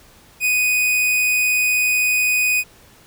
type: tone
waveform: 45% pulse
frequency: 2489 Hz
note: D#7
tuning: in tune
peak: -15 dBFS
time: 0.4-2.64 s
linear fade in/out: 50 ms
effects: pink hiss -49 dBFS RMS until 3.06 s